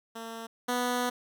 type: tone pair in turn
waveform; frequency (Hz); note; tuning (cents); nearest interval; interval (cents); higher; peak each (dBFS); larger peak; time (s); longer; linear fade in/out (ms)
10% pulse; 227.3 / 246.4; A#3 / B3; -43 / -4; minor second; 139; second; -30 / -19; second; 0.15-0.47 / 0.68-1.1; second; 10
effects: none